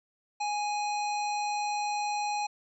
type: harmonic tone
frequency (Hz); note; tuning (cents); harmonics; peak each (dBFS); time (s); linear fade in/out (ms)
830.6; G#5; 0; 1 / 3 / 5 / 7 / 9; -29 / -38 / -41 / -45 / -47; 0.4-2.47; 10
effects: none